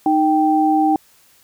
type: tone pair together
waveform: sine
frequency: 309.9 / 781.9 Hz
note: D#4 / G5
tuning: -7 / -5 cents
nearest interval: octave + major third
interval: 1602 cents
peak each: -15 dBFS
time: 0.06-0.96 s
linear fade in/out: 2 ms
effects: white hiss -53 dBFS RMS until 1.43 s